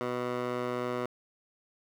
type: tone with band-pass filter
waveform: 15% pulse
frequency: 123.47 Hz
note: B2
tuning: in tune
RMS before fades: -33 dBFS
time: 0.01-1.06 s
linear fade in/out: 0 ms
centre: 800 Hz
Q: 0.87
effects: 9-bit